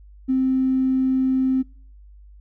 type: tone with tanh clipping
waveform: triangle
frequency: 261.6 Hz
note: C4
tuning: in tune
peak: -16 dBFS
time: 0.28-1.63 s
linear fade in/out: 20 ms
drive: 2 dB
effects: noise-tail reverb RT60 0.5 s tail -26 dB re dry + added 50 Hz sine -43 dBFS peak until 2.4 s